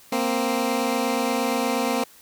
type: tone pair together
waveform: 15% pulse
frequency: 233.1 / 261.6 Hz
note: A#3 / C4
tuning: 0 / 0 cents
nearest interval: major second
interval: 200 cents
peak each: -18 dBFS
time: 0.12-2.04 s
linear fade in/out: 5 ms
effects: white hiss -51 dBFS RMS until 2.21 s